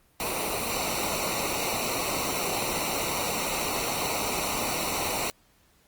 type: noise with comb filter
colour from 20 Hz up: pink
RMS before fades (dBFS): -29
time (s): 0.2-5.3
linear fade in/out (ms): 0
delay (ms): 0.6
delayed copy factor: -0.8
effects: pink hiss -63 dBFS RMS until 5.87 s + Opus 32 kbps